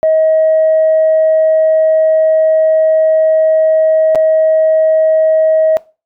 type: tone with dropouts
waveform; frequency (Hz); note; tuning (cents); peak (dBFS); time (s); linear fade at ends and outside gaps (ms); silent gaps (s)
sine; 634; D#5; +32; -6; 0.03-5.77; 0; 4.149-4.156
effects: noise-tail reverb RT60 0.3 s tail -20 dB re dry + tanh soft clip ceiling -3 dBFS